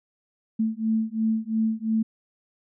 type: beating tone pair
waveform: sine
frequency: 220 / 222.9 Hz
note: A3 / A3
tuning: 0 / +23 cents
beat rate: 2.9 Hz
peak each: -25 dBFS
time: 0.59-2.03 s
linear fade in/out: 10 ms
effects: none